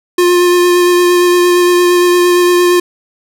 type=tone with vibrato; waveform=square; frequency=354.1 Hz; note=F4; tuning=24 cents sharp; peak=-7 dBFS; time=0.18-2.8 s; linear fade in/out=5 ms; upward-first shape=sine; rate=8.7 Hz; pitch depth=13 cents each way; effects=none